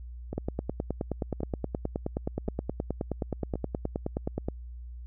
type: two click trains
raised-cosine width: 2 ms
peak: -16 / -20 dBFS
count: 40 / 4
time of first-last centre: 0.38-4.485 / 0.33-3.556 s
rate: 9.5 / 0.93 Hz
effects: added 60 Hz sine -39 dBFS peak until 5.06 s